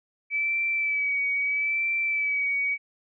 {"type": "tone with vibrato", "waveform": "sine", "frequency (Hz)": 2297, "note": "D7", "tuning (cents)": -39, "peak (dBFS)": -23, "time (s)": [0.3, 2.78], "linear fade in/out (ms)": 50, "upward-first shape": "sine", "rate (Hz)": 0.77, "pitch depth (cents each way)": 35, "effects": []}